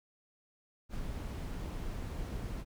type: noise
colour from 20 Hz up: brown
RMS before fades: -39 dBFS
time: 0.89-2.65 s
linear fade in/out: 50 ms
effects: none